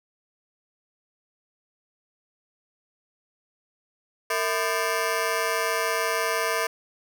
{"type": "ring-modulated tone", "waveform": "15% pulse", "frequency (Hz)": 554.4, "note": "C#5", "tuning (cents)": 0, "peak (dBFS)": -14, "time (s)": [4.3, 6.67], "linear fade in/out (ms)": 5, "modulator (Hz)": 96.8, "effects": []}